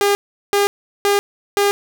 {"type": "tone bursts", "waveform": "sawtooth", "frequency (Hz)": 404.3, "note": "G#4", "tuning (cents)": -46, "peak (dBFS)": -9, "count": 4, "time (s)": [0.01, 1.71], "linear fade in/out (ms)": 0, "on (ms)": 140, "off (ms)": 380, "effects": []}